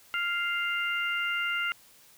harmonic tone, 698 Hz, F5, 1 cent flat, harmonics 2 / 3 / 4, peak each -30 / -32 / -33 dBFS, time 0.14-1.72 s, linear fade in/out 0 ms, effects white hiss -57 dBFS RMS until 2.17 s

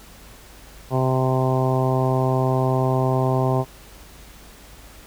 harmonic tone, 130 Hz, C3, 11 cents flat, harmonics 1 / 2 / 3 / 4 / 5 / 6 / 7 / 8, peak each -20 / -27 / -25 / -30 / -26 / -29 / -30 / -31 dBFS, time 0.9-3.65 s, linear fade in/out 50 ms, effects added 50 Hz sine -46 dBFS peak until 5.06 s + pink hiss -46 dBFS RMS until 5.06 s

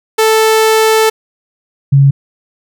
sawtooth / sine tone pair in turn, 440 / 138.59 Hz, A4 / C#3, 0 / 0 cents, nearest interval octave + minor sixth, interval 2000 cents, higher first, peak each -3 dBFS, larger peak neither, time 0.18-1.1 / 1.92-2.11 s, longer first, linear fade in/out 10 ms, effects none

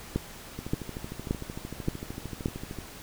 two click trains, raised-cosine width 3 ms, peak -13 / -23 dBFS, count 5 / 30, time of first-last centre 0.16-2.459 / 0.59-2.787 s, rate 1.74 / 13.2 Hz, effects pink hiss -45 dBFS RMS until 3.02 s

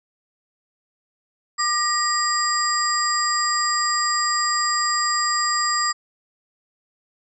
sine tone cluster, 1196 / 1898 / 4845 / 7520 Hz, D6 / A#6 / D#8 / A#8, +31 / +31 / -47 / +14 cents, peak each -22 / -27 / -24 / -26 dBFS, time 1.58-5.93 s, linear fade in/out 20 ms, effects none

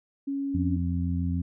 sine tone, 277.2 Hz, C#4, in tune, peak -27 dBFS, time 0.27-0.77 s, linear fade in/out 10 ms
harmonic tone, 87 Hz, F2, 6 cents flat, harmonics 1 / 2 / 3, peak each -27 / -30 / -32 dBFS, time 0.54-1.42 s, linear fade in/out 10 ms
effects none

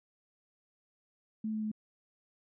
sine tone with pitch steps, 218 / 216.4 / 214.8 Hz, A3 / A3 / A3, -16 / -29 / -41 cents, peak -32 dBFS, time 1.44-1.716 s, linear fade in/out 5 ms, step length 92 ms, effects none

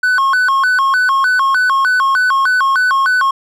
triangle tone with vibrato, 1274 Hz, D#6, 41 cents sharp, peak -8 dBFS, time 0.03-3.31 s, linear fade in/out 5 ms, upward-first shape square, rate 3.3 Hz, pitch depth 280 cents each way, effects none

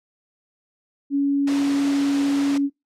sine tone, 280.8 Hz, C#4, 22 cents sharp, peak -17 dBFS, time 1.1-2.7 s, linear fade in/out 50 ms
pink high-pass noise, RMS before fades -33 dBFS, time 1.47-2.58 s, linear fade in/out 5 ms, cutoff 250 Hz, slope 12 dB/octave
effects noise-tail reverb RT60 0.2 s tail -21 dB re dry + low-pass 7000 Hz 12 dB/octave

